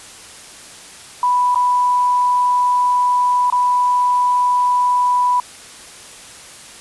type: tone with dropouts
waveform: sine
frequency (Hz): 987.8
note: B5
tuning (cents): 0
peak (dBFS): -12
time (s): 1.23-5.4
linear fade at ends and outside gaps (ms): 2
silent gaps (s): 1.547-1.557 / 3.501-3.524
effects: white hiss -38 dBFS RMS until 6.8 s + resampled to 24000 Hz